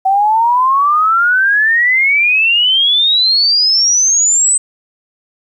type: exponential sweep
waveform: sine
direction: up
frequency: 756 to 8200 Hz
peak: -8 dBFS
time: 0.05-4.58 s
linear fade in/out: 10 ms
effects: 8-bit